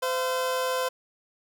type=tone pair together; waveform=25% pulse; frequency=513.2 / 685 Hz; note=C5 / F5; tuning=-34 / -34 cents; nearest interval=perfect fourth; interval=500 cents; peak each=-22 / -31 dBFS; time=0.02-0.89 s; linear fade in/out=10 ms; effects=none